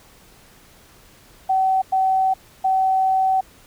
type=tone bursts at uneven times; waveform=sine; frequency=761 Hz; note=F#5; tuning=48 cents sharp; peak=-15 dBFS; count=3; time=1.49-1.82 / 1.92-2.34 / 2.64-3.41 s; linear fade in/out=10 ms; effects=pink hiss -50 dBFS RMS until 3.66 s